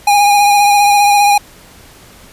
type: tone with vibrato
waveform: square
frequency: 817 Hz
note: G#5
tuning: 29 cents flat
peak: -7 dBFS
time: 0.07-1.38 s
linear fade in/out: 5 ms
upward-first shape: sine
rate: 15 Hz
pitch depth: 23 cents each way
effects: pink hiss -40 dBFS RMS until 2.32 s + resampled to 32000 Hz